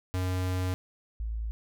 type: tone pair in turn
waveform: square / sine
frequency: 92 / 55.23 Hz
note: F#2 / A1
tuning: -9 / +7 cents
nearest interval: major sixth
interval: 884 cents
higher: first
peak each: -28 / -30 dBFS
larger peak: first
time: 0.14-0.74 / 1.2-1.51 s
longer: first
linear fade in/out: 0 ms
effects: none